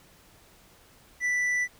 triangle tone with tanh clipping, 1975.5 Hz, B6, in tune, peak -25 dBFS, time 1.2-1.68 s, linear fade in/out 50 ms, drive 10 dB, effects pink hiss -57 dBFS RMS until 1.79 s

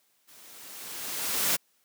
white noise with level ramp, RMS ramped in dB -54 to -24 dBFS, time 0.27-1.57 s, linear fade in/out 20 ms, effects white hiss -69 dBFS RMS until 1.84 s + high-pass 150 Hz 12 dB/octave

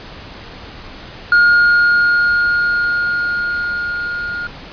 triangle tone with level ramp, 1425 Hz, F6, 34 cents sharp, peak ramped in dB -5 to -19 dBFS, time 1.32-4.47 s, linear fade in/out 2 ms, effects pink hiss -34 dBFS RMS until 4.72 s + resampled to 11025 Hz

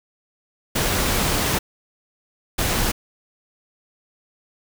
pink noise bursts at uneven times, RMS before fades -21 dBFS, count 2, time 0.75-1.59 / 2.58-2.92 s, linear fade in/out 10 ms, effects none

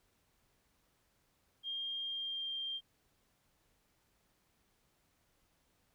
sine tone with pitch glide, 3212 to 3184 Hz, G7 to G7, +41 to +26 cents, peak -37 dBFS, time 1.63-2.81 s, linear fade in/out 50 ms, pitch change -15 cents, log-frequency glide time 2-2.54 s, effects pink hiss -75 dBFS RMS until 5.94 s

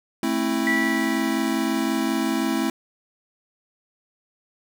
square chord, A minor, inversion none, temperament equal with one note detuned, 220 / 265.6 / 329.6 Hz, A3 / C4 / E4, 0 / +26 / 0 cents, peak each -27 / -26 / -26 dBFS, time 0.23-2.7 s, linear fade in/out 2 ms
sine tone with exponential decay, 1956 Hz, B6, 17 cents flat, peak -19 dBFS, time 0.67-2.28 s, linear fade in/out 1 ms, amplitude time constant 350 ms
effects none

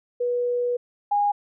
sine tone pair in turn, 487.3 / 819.5 Hz, B4 / G#5, -23 / -23 cents, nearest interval major sixth, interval 900 cents, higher second, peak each -21 / -18 dBFS, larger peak second, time 0.2-0.77 / 1.11-1.32 s, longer first, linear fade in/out 10 ms, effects none

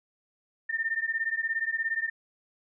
sine beating tone pair, 1800 / 1817 Hz, A6 / A#6, +39 / -45 cents, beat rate 17 Hz, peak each -30 dBFS, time 0.69-2.1 s, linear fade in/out 10 ms, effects none

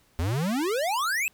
square exponential sweep, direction up, 77.78 to 2676 Hz, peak -25 dBFS, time 0.19-1.28 s, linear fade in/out 0 ms, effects pink hiss -63 dBFS RMS until 1.33 s

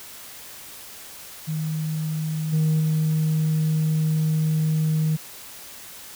sine tone with level steps, 156.7 Hz, D#3, 13 cents sharp, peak -23 / -15 / -17 dBFS, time 1.47-5.17 s, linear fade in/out 20 ms, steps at 2.52 / 2.79 s, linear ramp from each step 20 ms, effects tanh soft clip ceiling -16 dBFS + white hiss -41 dBFS RMS until 6.15 s

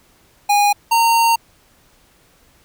square tone pair in turn, 820 / 920.4 Hz, G#5 / A#5, -22 / -22 cents, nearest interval major second, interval 200 cents, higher second, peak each -12 dBFS, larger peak neither, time 0.49-0.73 / 0.91-1.36 s, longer second, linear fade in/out 10 ms, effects pink hiss -54 dBFS RMS until 2.64 s

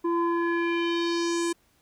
square tone with low-pass filter sweep, 339.8 Hz, F4, 47 cents flat, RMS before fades -26 dBFS, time 0.04-1.53 s, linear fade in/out 10 ms, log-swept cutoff 800 to 9000 Hz, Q 2.7, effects pink hiss -65 dBFS RMS until 1.81 s

